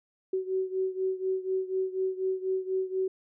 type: beating tone pair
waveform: sine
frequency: 375.9 / 380 Hz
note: F#4 / F#4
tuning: +27 / +46 cents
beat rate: 4.1 Hz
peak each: -29 / -32 dBFS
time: 0.33-3.08 s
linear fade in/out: 5 ms
effects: none